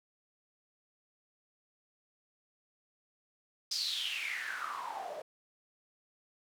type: noise with band-pass filter sweep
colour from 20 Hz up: white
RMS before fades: -38 dBFS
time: 3.71-5.22 s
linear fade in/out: 5 ms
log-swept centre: 5100 to 560 Hz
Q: 8.4
effects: none